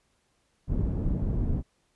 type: low-pass noise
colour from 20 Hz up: pink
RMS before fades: -27 dBFS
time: 0.67-1.63 s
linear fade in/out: 50 ms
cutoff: 230 Hz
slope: 12 dB/octave
effects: pink hiss -71 dBFS RMS until 1.95 s + resampled to 24000 Hz